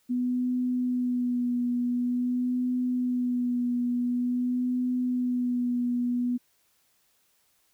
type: tone with vibrato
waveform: sine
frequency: 246.9 Hz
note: B3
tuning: in tune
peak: -24 dBFS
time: 0.09-6.38 s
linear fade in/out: 20 ms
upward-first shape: sine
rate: 0.47 Hz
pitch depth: 23 cents each way
effects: white hiss -68 dBFS RMS until 7.73 s